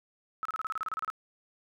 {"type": "tone bursts", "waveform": "sine", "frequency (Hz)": 1295, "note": "E6", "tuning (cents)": -31, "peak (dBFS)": -30, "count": 13, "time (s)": [0.43, 1.101], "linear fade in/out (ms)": 0, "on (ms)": 23, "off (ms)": 31, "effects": []}